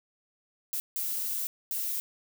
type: noise bursts at uneven times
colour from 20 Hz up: violet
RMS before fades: -32 dBFS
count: 3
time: 0.73-0.8 / 0.96-1.47 / 1.71-2 s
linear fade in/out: 0 ms
effects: none